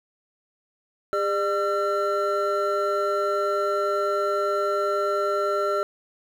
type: tone cluster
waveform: triangle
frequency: 403.1 / 600 / 1355 Hz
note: G4 / D5 / E6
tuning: +48 / +37 / +47 cents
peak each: -24 dBFS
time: 1.13-5.83 s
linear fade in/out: 0 ms
effects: 9-bit